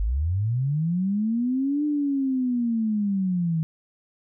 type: linear two-way sweep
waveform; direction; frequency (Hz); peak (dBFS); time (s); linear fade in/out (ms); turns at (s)
sine; up then down; 46.25 to 300 to 157.1; -21; 0-3.63; 0; 1.85
effects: none